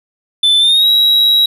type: tone with pitch glide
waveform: triangle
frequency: 3520 to 3861 Hz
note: A7 to B7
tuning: 0 to -40 cents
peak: -6 dBFS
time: 0.43-1.46 s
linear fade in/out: 5 ms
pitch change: +160 cents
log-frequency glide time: 0.59-0.88 s
effects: none